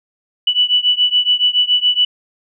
sine beating tone pair, 2960 / 2967.1 Hz, F#7 / F#7, 0 / +4 cents, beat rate 7.1 Hz, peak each -14 / -15 dBFS, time 0.47-2.05 s, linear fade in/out 5 ms, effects none

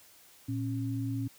sine tone pair together, 114.9 / 273.3 Hz, A#2 / C#4, -25 / -24 cents, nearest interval octave + minor third, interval 1501 cents, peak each -32 / -34 dBFS, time 0.48-1.28 s, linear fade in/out 10 ms, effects white hiss -58 dBFS RMS until 1.38 s + high-pass 60 Hz 12 dB/octave

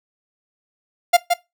45% pulse tone with echo, 698.5 Hz, F5, in tune, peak -9 dBFS, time 1.13-1.17 s, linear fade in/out 10 ms, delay 170 ms, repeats 1, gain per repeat -5 dB, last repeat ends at 1.34 s, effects noise-tail reverb RT60 0.2 s tail -19 dB re dry

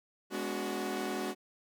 sawtooth chord, G# half-diminished seventh, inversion none, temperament equal with one note detuned, 207.7 / 246.9 / 286.6 / 370 Hz, G#3 / B3 / D4 / F#4, 0 / 0 / -42 / 0 cents, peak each -36 / -38 / -36 / -33 dBFS, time 0.3-1.35 s, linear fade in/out 50 ms, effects none

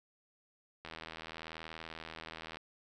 click train, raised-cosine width 0.3 ms, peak -28 dBFS, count 140, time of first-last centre 0.85-2.57 s, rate 80.8 Hz, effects none

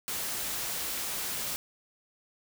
white noise, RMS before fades -34 dBFS, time 0.08-1.56 s, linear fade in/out 0 ms, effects none

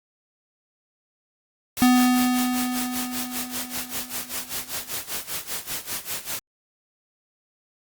white noise with tremolo, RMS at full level -28 dBFS, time 1.77-6.39 s, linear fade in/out 0 ms, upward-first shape sine, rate 5.1 Hz, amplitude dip 85%
square tone with exponential decay, 250 Hz, B3, 21 cents sharp, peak -14 dBFS, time 1.82-4.91 s, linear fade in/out 0 ms, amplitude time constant 670 ms
effects Opus 48 kbps

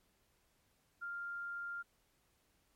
sine tone, 1396.9 Hz, F6, in tune, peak -40 dBFS, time 1.01-1.83 s, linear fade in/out 20 ms, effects pink hiss -75 dBFS RMS until 2.75 s + MP3 64 kbps

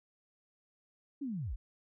sine linear sweep, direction down, 297 to 30.87 Hz, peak -35 dBFS, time 1.21-1.56 s, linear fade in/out 10 ms, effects none

